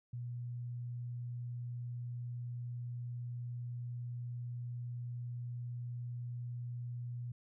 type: tone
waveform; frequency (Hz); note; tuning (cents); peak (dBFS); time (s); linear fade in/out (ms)
sine; 121.2; B2; -32; -39; 0.13-7.32; 5
effects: none